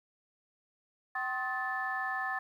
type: tone cluster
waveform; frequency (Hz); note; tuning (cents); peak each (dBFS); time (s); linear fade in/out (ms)
sine; 766 / 1062 / 1273 / 1754; G5 / C6 / D#6 / A6; -40 / +25 / +39 / -6; -37 / -39 / -40 / -34; 1.15-2.39; 5
effects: tanh soft clip ceiling -22 dBFS + 11-bit